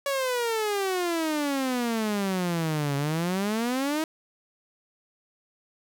sawtooth exponential two-way sweep, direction down then up, 566 to 138.59 to 322.4 Hz, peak -21 dBFS, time 0.06-4.04 s, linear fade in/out 2 ms, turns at 2.96 s, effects none

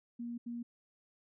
sine tone bursts at uneven times, 237.2 Hz, A#3, 30 cents sharp, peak -38 dBFS, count 2, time 0.19-0.38 / 0.46-0.63 s, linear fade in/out 10 ms, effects none

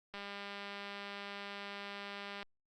click train, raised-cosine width 0.3 ms, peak -29 dBFS, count 461, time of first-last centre 0.14-2.429 s, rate 201 Hz, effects Opus 48 kbps

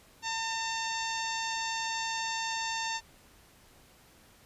harmonic tone, 903 Hz, A5, 45 cents sharp, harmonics 1 / 2 / 3 / 4 / 5 / 6 / 7 / 8, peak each -35 / -38 / -40 / -41 / -42 / -43 / -43 / -44 dBFS, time 0.22-3.01 s, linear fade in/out 50 ms, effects pink hiss -59 dBFS RMS until 4.45 s + resampled to 32000 Hz

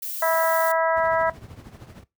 violet noise, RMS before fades -31 dBFS, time 0.02-0.72 s, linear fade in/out 5 ms
harmonic tone, 326.2 Hz, E4, 18 cents flat, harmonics 2 / 3 / 4 / 5 / 6, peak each -21 / -25 / -27 / -29 / -31 dBFS, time 0.22-1.3 s, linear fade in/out 5 ms
brown noise with tremolo, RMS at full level -35 dBFS, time 0.96-2.04 s, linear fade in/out 10 ms, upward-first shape triangle, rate 13 Hz, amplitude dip 70%
effects noise-tail reverb RT60 0.2 s tail -18 dB re dry + high-pass 80 Hz 12 dB/octave

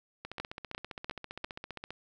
two click trains, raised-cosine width 0.3 ms, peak -24 / -19 dBFS, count 26 / 4, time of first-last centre 0.25-1.906 / 0.4-1.445 s, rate 15.1 / 2.87 Hz, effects none

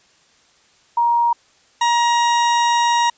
sine / 40% pulse tone pair in turn, 943 / 946.4 Hz, A#5 / A#5, +20 / +26 cents, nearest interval unison, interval 6 cents, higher second, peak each -13 dBFS, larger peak neither, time 0.97-1.33 / 1.81-3.1 s, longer second, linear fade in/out 5 ms, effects white hiss -55 dBFS RMS until 3.17 s + resampled to 16000 Hz

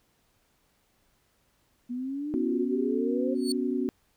sine exponential sweep, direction up, 240 to 535 Hz, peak -30 dBFS, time 1.89-3.35 s, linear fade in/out 20 ms
sine chord, B suspended second, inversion none, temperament equal, 246.9 / 277.2 / 370 Hz, B3 / C#4 / F#4, 0 / 0 / 0 cents, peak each -29 / -30 / -31 dBFS, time 2.34-3.89 s, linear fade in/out 0 ms
30% pulse tone with exponential growth, 4435 Hz, C#8, in tune, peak -24 dBFS, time 3.35-3.52 s, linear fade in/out 2 ms, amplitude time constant 36 ms
effects pink hiss -69 dBFS RMS until 4.16 s

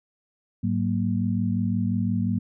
sine tone cluster, 105 / 187.9 / 233.6 Hz, G#2 / F#3 / A#3, +19 / +27 / +4 cents, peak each -26 dBFS, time 0.63-2.39 s, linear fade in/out 10 ms, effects none

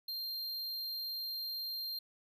square tone, 4186 Hz, C8, in tune, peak -38 dBFS, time 0.08-1.99 s, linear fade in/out 5 ms, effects none

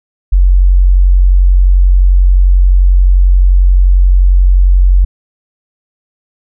sine tone, 45.69 Hz, F#1, 21 cents flat, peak -3 dBFS, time 0.32-5.05 s, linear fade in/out 10 ms, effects none

